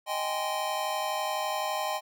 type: chord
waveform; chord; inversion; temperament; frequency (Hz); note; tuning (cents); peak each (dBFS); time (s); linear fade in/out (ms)
square; Ab major seventh; second; just; 623 / 778.7 / 830.6 / 1038.3; Eb5 / G5 / Ab5 / C6; +2 / -12 / 0 / -14; -35 / -35 / -36 / -35; 0.06-2.01; 50
effects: none